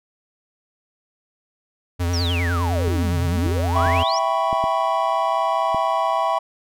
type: tone with vibrato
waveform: square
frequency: 86.9 Hz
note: F2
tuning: 8 cents flat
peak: -20 dBFS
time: 1.99-4.04 s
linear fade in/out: 20 ms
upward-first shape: sine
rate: 9.8 Hz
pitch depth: 44 cents each way
type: exponential two-way sweep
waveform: sine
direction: down then up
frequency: 5970 to 120.2 to 5970 Hz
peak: -25 dBFS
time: 2.13-4.19 s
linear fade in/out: 10 ms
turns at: 3.22 s
type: clicks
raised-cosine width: 3 ms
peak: -17 dBFS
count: 6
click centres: 2.879 / 3.463 / 3.864 / 4.529 / 4.64 / 5.746 s
type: chord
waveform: triangle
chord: C# half-diminished seventh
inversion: first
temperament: equal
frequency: 659.3 / 784 / 987.8 / 1108.7 Hz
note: E5 / G5 / B5 / C#6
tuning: 0 / 0 / 0 / 0 cents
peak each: -21 / -22 / -21 / -23 dBFS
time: 3.75-6.39 s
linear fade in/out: 10 ms
effects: none